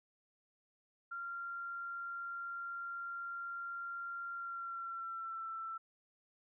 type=tone with pitch glide; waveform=sine; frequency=1384 to 1334.5 Hz; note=F6 to E6; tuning=-16 to +21 cents; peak=-40 dBFS; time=1.11-5.78 s; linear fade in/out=10 ms; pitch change=-63 cents; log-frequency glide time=4.33-5.49 s; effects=none